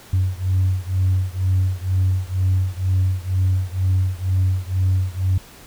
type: beating tone pair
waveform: sine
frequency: 92.5 / 94.6 Hz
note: F#2 / F#2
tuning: 0 / +39 cents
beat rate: 2.1 Hz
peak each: -18 / -19 dBFS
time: 0.13-5.38 s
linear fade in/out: 5 ms
effects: tanh soft clip ceiling -11 dBFS + pink hiss -44 dBFS RMS until 5.66 s